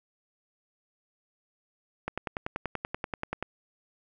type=click train; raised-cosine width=0.5 ms; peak=-16 dBFS; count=15; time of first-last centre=2.08-3.426 s; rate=10.4 Hz; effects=none

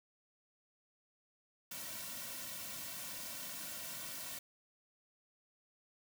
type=noise with comb filter; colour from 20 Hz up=white; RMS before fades=-45 dBFS; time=1.71-4.39 s; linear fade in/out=5 ms; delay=2.4 ms; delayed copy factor=-0.95; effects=none

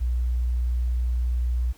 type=tone; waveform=sine; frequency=60.7 Hz; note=B1; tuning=29 cents flat; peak=-21 dBFS; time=0-1.73 s; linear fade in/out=20 ms; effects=pink hiss -55 dBFS RMS until 1.77 s

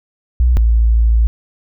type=tone pair in turn; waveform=sine; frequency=61 / 56.51 Hz; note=B1 / A1; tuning=-21 / +47 cents; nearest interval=minor second; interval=132 cents; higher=first; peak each=-8 dBFS; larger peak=neither; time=0.4-0.57 / 0.57-1.27 s; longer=second; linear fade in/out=0 ms; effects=none

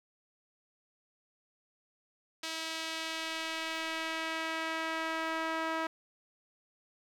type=tone with band-pass filter sweep; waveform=sawtooth; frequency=323 Hz; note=E4; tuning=35 cents flat; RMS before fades=-36 dBFS; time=2.43-5.87 s; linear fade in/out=5 ms; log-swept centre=4100 to 1300 Hz; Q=1; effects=10-bit

